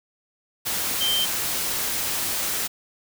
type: tone in noise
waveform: sine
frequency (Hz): 3129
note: G7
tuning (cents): -4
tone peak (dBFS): -21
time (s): 1-1.26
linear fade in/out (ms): 20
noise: white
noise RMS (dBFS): -26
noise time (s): 0.65-2.68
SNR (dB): +2
effects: none